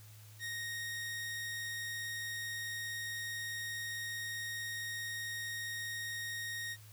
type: tone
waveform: sawtooth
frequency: 1864.7 Hz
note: A#6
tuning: in tune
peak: -35 dBFS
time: 0.39-6.77 s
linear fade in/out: 50 ms
effects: added 106 Hz sine -53 dBFS peak until 6.92 s + white hiss -60 dBFS RMS until 6.92 s